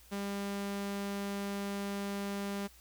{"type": "tone", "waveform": "sawtooth", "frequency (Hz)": 200, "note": "G3", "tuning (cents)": 35, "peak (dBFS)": -31, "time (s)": [0.11, 2.68], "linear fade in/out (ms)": 20, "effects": ["added 60 Hz sine -60 dBFS peak until 2.8 s", "white hiss -60 dBFS RMS until 2.8 s"]}